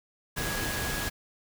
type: tone in noise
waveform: sine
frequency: 1661.2 Hz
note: G#6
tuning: in tune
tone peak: -36 dBFS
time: 0.36-1.1 s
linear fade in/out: 20 ms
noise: pink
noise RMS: -32 dBFS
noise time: 0.36-1.1 s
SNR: -7 dB
effects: none